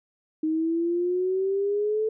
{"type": "exponential sweep", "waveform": "sine", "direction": "up", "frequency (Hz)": [311.1, 440], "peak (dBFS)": -22, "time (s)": [0.43, 2.09], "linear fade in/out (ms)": 5, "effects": []}